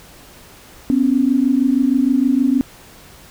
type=tone pair together; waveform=sine; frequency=250.8 / 277.2 Hz; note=B3 / C#4; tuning=+27 / 0 cents; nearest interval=major second; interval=173 cents; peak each=-15 dBFS; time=0.9-2.61 s; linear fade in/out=0 ms; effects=pink hiss -43 dBFS RMS until 3.3 s